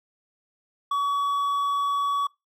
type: tone with hard clipping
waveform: triangle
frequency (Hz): 1132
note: C#6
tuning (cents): +36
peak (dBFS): -23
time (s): 0.91-2.27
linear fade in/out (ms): 5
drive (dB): 7
effects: noise-tail reverb RT60 0.2 s tail -22 dB re dry